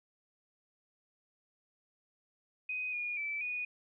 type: tone with pitch steps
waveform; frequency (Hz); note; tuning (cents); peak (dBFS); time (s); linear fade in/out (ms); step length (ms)
sine; 2503 / 2438 / 2318 / 2468; D#7 / D#7 / D7 / D#7; +10 / -36 / -23 / -15; -34; 2.69-3.65; 5; 240
effects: none